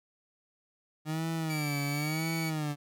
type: tone with vibrato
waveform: 30% pulse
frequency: 152.8 Hz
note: D#3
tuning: 31 cents flat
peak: -28 dBFS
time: 1.05-2.76 s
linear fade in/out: 50 ms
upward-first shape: sine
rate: 0.97 Hz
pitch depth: 120 cents each way
type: tone with pitch glide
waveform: sawtooth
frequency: 2309 to 2256 Hz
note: D7 to C#7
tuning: -30 to +30 cents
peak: -33 dBFS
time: 1.49-2.51 s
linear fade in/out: 20 ms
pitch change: -40 cents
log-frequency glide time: 1.65-2.15 s
effects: none